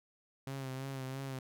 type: tone with vibrato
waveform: sawtooth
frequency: 133.5 Hz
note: C3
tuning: 35 cents sharp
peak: -35 dBFS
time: 0.47-1.39 s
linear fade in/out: 2 ms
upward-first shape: sine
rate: 3 Hz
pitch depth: 41 cents each way
effects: none